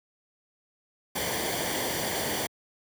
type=noise with comb filter; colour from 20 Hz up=pink; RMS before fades=-30 dBFS; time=1.15-2.47 s; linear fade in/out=10 ms; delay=0.76 ms; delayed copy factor=-0.65; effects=high-pass 80 Hz 12 dB/octave